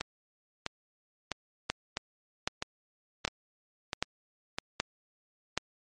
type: two click trains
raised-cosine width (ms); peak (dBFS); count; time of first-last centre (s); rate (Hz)
0.2; -14 / -10; 8 / 6; 0.01-4.585 / 1.7-5.576; 1.53 / 1.29
effects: MP3 48 kbps